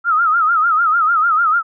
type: tone with vibrato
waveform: sine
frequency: 1318.5 Hz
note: E6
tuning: in tune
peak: -11 dBFS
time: 0.04-1.63 s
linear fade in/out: 50 ms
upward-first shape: sine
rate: 6.7 Hz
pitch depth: 120 cents each way
effects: none